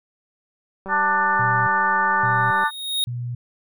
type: click train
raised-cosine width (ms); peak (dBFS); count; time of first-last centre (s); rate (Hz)
1; -21; 344; 0.86-2.637; 193
type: harmonic tone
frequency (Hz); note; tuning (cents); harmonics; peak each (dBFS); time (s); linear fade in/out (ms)
296.3; D4; +15; 3 / 4 / 5 / 6; -21 / -22 / -23 / -24; 0.88-2.71; 50
type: tone bursts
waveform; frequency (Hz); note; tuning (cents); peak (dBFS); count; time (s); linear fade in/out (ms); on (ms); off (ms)
sine; 121.4; B2; -29; -25; 3; 1.39-3.35; 5; 280; 560
type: tone with exponential growth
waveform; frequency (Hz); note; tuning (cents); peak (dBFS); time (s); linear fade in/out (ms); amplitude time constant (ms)
square; 3735; A#7; +3; -18; 2.25-3.04; 0; 170
effects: none